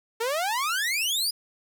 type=exponential sweep; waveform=sawtooth; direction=up; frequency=440 to 5040 Hz; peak=-21 dBFS; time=0.2-1.31 s; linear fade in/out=10 ms; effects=9-bit